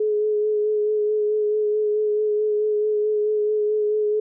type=tone with vibrato; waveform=sine; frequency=423.5 Hz; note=G#4; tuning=34 cents sharp; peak=-18 dBFS; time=0-4.2 s; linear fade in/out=5 ms; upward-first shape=sine; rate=4.6 Hz; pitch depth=20 cents each way; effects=none

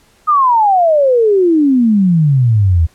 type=exponential sweep; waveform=sine; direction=down; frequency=1256 to 77.78 Hz; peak=-7 dBFS; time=0.27-2.87 s; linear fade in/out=20 ms; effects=pink hiss -51 dBFS RMS until 2.94 s + low-pass 12000 Hz 12 dB/octave

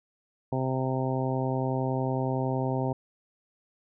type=harmonic tone; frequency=130.81 Hz; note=C3; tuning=in tune; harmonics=1 / 2 / 3 / 4 / 5 / 6 / 7; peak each=-29 / -32 / -34 / -35 / -36 / -37 / -37 dBFS; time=0.52-2.93 s; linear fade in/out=5 ms; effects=none

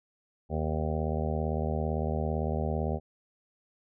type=harmonic tone; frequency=77.78 Hz; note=D#2; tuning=in tune; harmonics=1 / 2 / 3 / 5 / 6 / 7 / 8 / 9 / 10; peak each=-31 / -34 / -36 / -38 / -39 / -39 / -40 / -41 / -41 dBFS; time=0.49-3 s; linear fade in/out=50 ms; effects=none

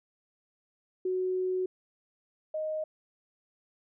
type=tone pair in turn; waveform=sine; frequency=370 / 622.3 Hz; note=F#4 / D#5; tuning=0 / 0 cents; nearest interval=major sixth; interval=900 cents; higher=second; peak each=-27 / -30 dBFS; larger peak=first; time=1.05-1.66 / 2.54-2.84 s; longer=first; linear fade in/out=5 ms; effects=none

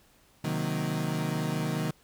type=chord; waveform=35% pulse; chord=C half-diminished seventh; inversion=none; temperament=equal; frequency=130.81 / 155.56 / 185 / 233.1 Hz; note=C3 / Eb3 / Gb3 / Bb3; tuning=0 / 0 / 0 / 0 cents; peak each=-34 / -29 / -34 / -34 dBFS; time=0.44-1.91 s; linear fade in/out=5 ms; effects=pink hiss -62 dBFS RMS until 2.03 s

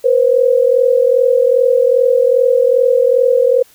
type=tone pair together; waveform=sine; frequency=482.3 / 524.8 Hz; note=B4 / C5; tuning=-41 / +5 cents; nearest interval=minor second; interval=146 cents; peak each=-11 dBFS; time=0.04-3.63 s; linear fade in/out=10 ms; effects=white hiss -48 dBFS RMS until 3.74 s

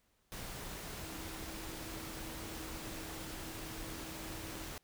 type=tone in noise; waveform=sine; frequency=321.2 Hz; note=E4; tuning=45 cents flat; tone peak=-50 dBFS; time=1.02-4.7 s; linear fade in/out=0 ms; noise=pink; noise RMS=-45 dBFS; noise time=0.32-4.78 s; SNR=-8 dB; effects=pink hiss -75 dBFS RMS until 4.83 s

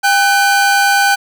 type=tone pair together; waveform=45% pulse; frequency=800 / 1510.2 Hz; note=G5 / F#6; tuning=+35 / +35 cents; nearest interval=major seventh; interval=1100 cents; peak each=-12 dBFS; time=0.03-1.16 s; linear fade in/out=20 ms; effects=none

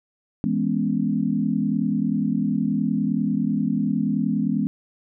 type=chord; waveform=sine; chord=C# minor seventh; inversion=first; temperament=equal; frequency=164.81 / 207.7 / 246.9 / 277.2 Hz; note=E3 / G#3 / B3 / C#4; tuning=0 / 0 / 0 / 0 cents; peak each=-27 / -23 / -25 / -27 dBFS; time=0.44-4.67 s; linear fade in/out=0 ms; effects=none

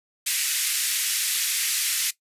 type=band-pass noise; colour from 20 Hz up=white; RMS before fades=-25 dBFS; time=0.26-2.11 s; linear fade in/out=10 ms; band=1800 to 13000 Hz; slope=24 dB/octave; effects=noise-tail reverb RT60 0.1 s tail -17 dB re dry + resampled to 32000 Hz

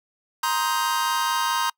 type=chord; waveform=45% pulse; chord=C minor seventh; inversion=third; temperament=just; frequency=941.9 / 1046.5 / 1255.8 / 1569.8 Hz; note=Bb5 / C6 / Eb6 / G6; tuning=+18 / 0 / +16 / +2 cents; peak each=-25 / -27 / -29 / -30 dBFS; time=0.43-1.7 s; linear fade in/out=5 ms; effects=noise-tail reverb RT60 0.1 s tail -26 dB re dry

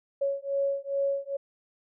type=beating tone pair; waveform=sine; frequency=554 / 556.4 Hz; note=C#5 / C#5; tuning=-1 / +6 cents; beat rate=2.4 Hz; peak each=-29 dBFS; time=0.21-1.37 s; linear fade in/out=10 ms; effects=none

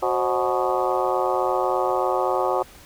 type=harmonic tone with a mistuned harmonic; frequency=123.47 Hz; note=B2; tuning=in tune; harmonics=3 / 4 / 5 / 6 / 7 / 8 / 9 / 10; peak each=-26 / -25 / -30 / -26 / -28 / -32 / -29 / -32 dBFS; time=0.02-2.63 s; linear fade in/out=10 ms; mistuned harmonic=4; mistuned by=+120 cents; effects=pink hiss -47 dBFS RMS until 2.85 s

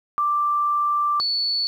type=tone pair in turn; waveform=sine; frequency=1177 / 4444 Hz; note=D6 / C#8; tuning=+3 / +4 cents; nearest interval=octave + major seventh; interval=2301 cents; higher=second; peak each=-18 / -20 dBFS; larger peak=first; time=0.18-1.2 / 1.2-1.67 s; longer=first; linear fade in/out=0 ms; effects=9-bit

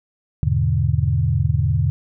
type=chord; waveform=sine; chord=E dominant seventh; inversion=none; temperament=equal; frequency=82.41 / 103.83 / 123.47 / 146.83 Hz; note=E2 / G#2 / B2 / D3; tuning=0 / 0 / 0 / 0 cents; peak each=-21 dBFS; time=0.43-1.9 s; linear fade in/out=0 ms; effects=none

